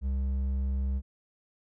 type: tone with hard clipping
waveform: sine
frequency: 66.8 Hz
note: C2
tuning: 36 cents sharp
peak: -28 dBFS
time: 0.01-1.02 s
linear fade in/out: 50 ms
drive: 5 dB
effects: none